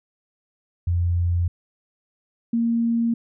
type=tone pair in turn; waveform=sine; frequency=86.9 / 232 Hz; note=F2 / A#3; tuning=-8 / -8 cents; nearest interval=octave + perfect fourth; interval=1700 cents; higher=second; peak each=-18 dBFS; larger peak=neither; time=0.87-1.48 / 2.53-3.14 s; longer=neither; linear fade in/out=5 ms; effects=none